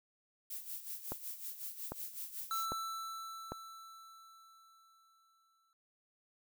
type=noise with tremolo; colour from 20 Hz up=violet; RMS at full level=-42 dBFS; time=0.5-2.66 s; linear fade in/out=5 ms; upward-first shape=sine; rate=5.4 Hz; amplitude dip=70%
type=click train; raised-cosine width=1 ms; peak=-25 dBFS; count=4; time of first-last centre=1.12-3.52 s; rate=1.25 Hz
type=tone with exponential decay; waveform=square; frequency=1327 Hz; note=E6; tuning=11 cents sharp; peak=-35 dBFS; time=2.51-5.73 s; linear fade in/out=1 ms; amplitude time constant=700 ms
effects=none